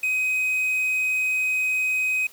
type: tone with quantisation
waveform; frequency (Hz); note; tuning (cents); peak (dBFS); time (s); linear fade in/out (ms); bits
triangle; 2519; D#7; +21; -19; 0.03-2.27; 5; 7
effects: white hiss -50 dBFS RMS until 2.32 s